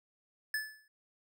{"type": "tone with exponential decay", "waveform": "square", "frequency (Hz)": 1733, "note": "A6", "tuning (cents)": -27, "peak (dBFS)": -30, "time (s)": [0.54, 0.88], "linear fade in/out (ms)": 2, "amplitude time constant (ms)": 73, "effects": []}